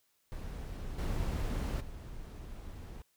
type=noise with level steps; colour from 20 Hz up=brown; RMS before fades=-41 / -33 / -45 dBFS; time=0.32-3.02 s; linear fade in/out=0 ms; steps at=0.98 / 1.8 s; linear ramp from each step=10 ms; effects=white hiss -74 dBFS RMS until 3.16 s